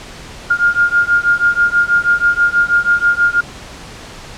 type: beating tone pair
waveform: sine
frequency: 1410 / 1416.2 Hz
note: F6 / F6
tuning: +16 / +24 cents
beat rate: 6.2 Hz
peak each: -13 dBFS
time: 0.5-3.41 s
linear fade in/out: 10 ms
effects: pink hiss -33 dBFS RMS until 4.37 s + low-pass 7000 Hz 12 dB/octave